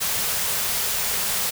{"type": "band-stop noise", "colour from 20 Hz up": "white", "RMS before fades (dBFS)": -24, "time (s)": [0, 1.51], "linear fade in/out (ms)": 20, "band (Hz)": [240, 370], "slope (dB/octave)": 96, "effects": []}